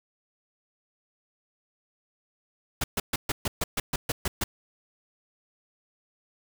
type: noise bursts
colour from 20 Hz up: pink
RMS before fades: -27 dBFS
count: 11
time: 2.81-4.44 s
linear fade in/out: 5 ms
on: 30 ms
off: 130 ms
effects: none